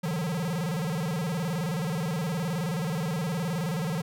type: tone with vibrato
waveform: square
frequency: 164.81 Hz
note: E3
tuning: in tune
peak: -28 dBFS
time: 0.03-4.02 s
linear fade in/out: 10 ms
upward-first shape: square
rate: 19 Hz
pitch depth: 170 cents each way
effects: none